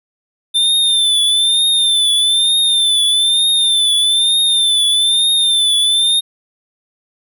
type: tone with vibrato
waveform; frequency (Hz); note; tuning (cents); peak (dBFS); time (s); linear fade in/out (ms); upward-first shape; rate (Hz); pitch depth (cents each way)
square; 3567; A7; +23; -11; 0.54-6.21; 20; triangle; 1.1; 70
effects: none